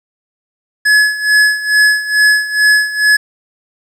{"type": "tone with tremolo", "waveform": "square", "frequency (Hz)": 1700, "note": "G#6", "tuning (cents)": 40, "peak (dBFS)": -6, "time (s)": [0.85, 3.17], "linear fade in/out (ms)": 10, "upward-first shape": "sine", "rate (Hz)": 2.3, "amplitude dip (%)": 80, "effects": ["low-pass 9000 Hz 12 dB/octave", "7-bit"]}